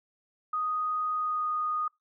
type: tone with pitch glide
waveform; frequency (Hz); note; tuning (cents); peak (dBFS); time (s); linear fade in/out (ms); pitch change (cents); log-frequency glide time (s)
sine; 1244.5 to 1235.2; D#6 to D#6; 0 to -13; -27; 0.53-1.88; 5; -13; 1.15-1.49
effects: noise-tail reverb RT60 0.2 s tail -26 dB re dry